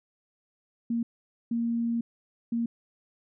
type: tone bursts at uneven times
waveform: sine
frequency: 233.1 Hz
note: A#3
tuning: in tune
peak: -25 dBFS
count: 3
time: 0.9-1.03 / 1.51-2.01 / 2.52-2.66 s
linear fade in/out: 5 ms
effects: none